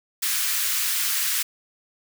white high-pass noise, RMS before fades -24 dBFS, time 0.22-1.43 s, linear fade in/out 10 ms, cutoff 1300 Hz, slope 24 dB/octave, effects none

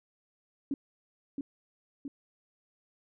sine tone with echo, 278.4 Hz, C#4, 8 cents sharp, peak -28 dBFS, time 0.71-0.74 s, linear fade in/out 2 ms, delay 670 ms, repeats 2, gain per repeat -4 dB, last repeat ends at 2.08 s, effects none

